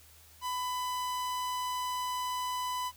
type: tone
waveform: 45% pulse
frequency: 999 Hz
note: B5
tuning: 20 cents sharp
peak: -32 dBFS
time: 0.41-2.92 s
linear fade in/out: 50 ms
effects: added 78 Hz sine -60 dBFS peak until 2.96 s + white hiss -58 dBFS RMS until 2.96 s